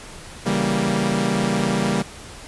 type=chord; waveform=sawtooth; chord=C# diminished seventh; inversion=none; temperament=equal; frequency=138.59 / 164.81 / 196 / 233.1 Hz; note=C#3 / E3 / G3 / Bb3; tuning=0 / 0 / 0 / 0 cents; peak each=-23 / -23 / -18 / -20 dBFS; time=0.45-2.03 s; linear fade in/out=20 ms; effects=pink hiss -39 dBFS RMS until 2.47 s + resampled to 24000 Hz